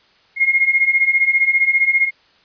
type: beating tone pair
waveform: sine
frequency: 2134 / 2149 Hz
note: C7 / C7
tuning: +34 / +46 cents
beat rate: 15 Hz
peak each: -17 / -14 dBFS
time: 0.36-2.11 s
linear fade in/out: 50 ms
effects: white hiss -54 dBFS RMS until 2.44 s + resampled to 11025 Hz